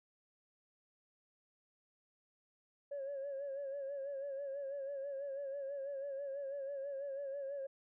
sine tone with vibrato, 554.4 Hz, C#5, in tune, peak -38 dBFS, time 2.91-7.67 s, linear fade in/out 10 ms, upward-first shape sine, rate 6.1 Hz, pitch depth 57 cents each way, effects tanh soft clip ceiling -36 dBFS

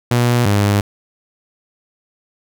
sawtooth tone pair in turn, 120.8 / 101.9 Hz, B2 / G#2, -38 / -32 cents, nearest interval minor third, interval 294 cents, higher first, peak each -8 dBFS, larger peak neither, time 0.11-0.46 / 0.46-0.81 s, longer neither, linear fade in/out 5 ms, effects none

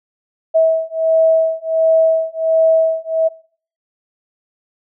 sine beating tone pair, 646 / 647.4 Hz, E5 / E5, -35 / -31 cents, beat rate 1.4 Hz, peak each -14 dBFS, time 0.54-3.29 s, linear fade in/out 20 ms, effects noise-tail reverb RT60 0.5 s tail -22 dB re dry

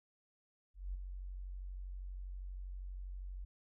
sine tone with ADSR envelope, 46.25 Hz, F#1, in tune, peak -36 dBFS, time 0.74-3.45 s, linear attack 200 ms, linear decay 18 ms, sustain -6 dB, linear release 9 ms, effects none

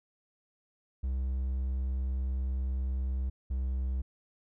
triangle tone pair in turn, 65 / 64.67 Hz, C2 / C2, -11 / -20 cents, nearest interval unison, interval 9 cents, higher first, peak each -27 dBFS, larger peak neither, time 1.03-3.3 / 3.5-4.02 s, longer first, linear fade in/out 10 ms, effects none

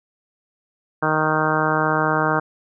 harmonic tone, 155.56 Hz, D#3, in tune, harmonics 1 / 2 / 3 / 4 / 5 / 6 / 7 / 8 / 9 / 10, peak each -26 / -26 / -26 / -26 / -26 / -26 / -26 / -26 / -26 / -26 dBFS, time 1.02-2.4 s, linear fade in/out 10 ms, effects none

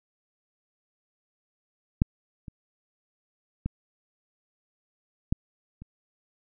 clicks, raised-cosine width 5 ms, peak -7 / -27 / -16 / -11 / -30 dBFS, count 5, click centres 2.019 / 2.482 / 3.66 / 5.325 / 5.82 s, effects none

